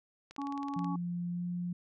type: click train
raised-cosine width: 0.2 ms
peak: -32 dBFS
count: 11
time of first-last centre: 0.31-0.845 s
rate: 18.7 Hz
type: harmonic tone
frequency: 280.2 Hz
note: C#4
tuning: 19 cents sharp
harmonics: 1 / 3 / 4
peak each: -36 / -41 / -42 dBFS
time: 0.38-0.96 s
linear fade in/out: 5 ms
type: tone with pitch glide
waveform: sine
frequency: 174.61 to 176.23 Hz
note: F3 to F3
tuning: 0 to +16 cents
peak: -33 dBFS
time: 0.76-1.73 s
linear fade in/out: 5 ms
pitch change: +16 cents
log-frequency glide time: 1.31-1.44 s
effects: none